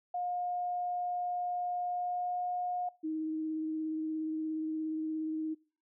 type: tone with pitch glide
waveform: sine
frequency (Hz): 714 to 718.1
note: F5 to F5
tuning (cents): +38 to +48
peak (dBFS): -32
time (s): 0.14-2.89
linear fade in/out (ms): 5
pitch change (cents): +10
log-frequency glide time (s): 1.87-2.4
type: tone with vibrato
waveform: sine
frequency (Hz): 314.4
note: D#4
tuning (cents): +18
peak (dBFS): -32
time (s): 3.03-5.55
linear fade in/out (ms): 20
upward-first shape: triangle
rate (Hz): 17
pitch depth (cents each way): 16
effects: noise-tail reverb RT60 0.4 s tail -24 dB re dry